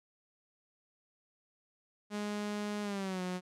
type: tone with pitch glide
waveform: sawtooth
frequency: 207.7 to 181.86 Hz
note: G#3 to F#3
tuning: 0 to -30 cents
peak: -31 dBFS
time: 2.1-3.41 s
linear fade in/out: 50 ms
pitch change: -230 cents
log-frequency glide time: 2.82-3.22 s
effects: low-pass 9000 Hz 12 dB/octave